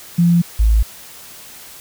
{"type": "tone pair in turn", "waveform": "sine", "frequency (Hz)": [172, 54.52], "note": ["F3", "A1"], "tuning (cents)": [-26, -15], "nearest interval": "octave + minor sixth", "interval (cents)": 1989, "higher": "first", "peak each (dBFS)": -9, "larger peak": "neither", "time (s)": [[0.18, 0.42], [0.59, 0.83]], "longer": "neither", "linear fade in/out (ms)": 10, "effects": ["white hiss -38 dBFS RMS until 1.8 s"]}